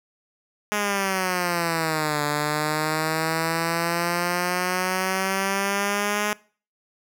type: exponential two-way sweep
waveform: 5% pulse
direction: down then up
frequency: 210 to 146.83 to 210 Hz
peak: -11 dBFS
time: 0.72-6.33 s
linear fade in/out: 0 ms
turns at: 2.23 s
effects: noise-tail reverb RT60 0.4 s tail -22 dB re dry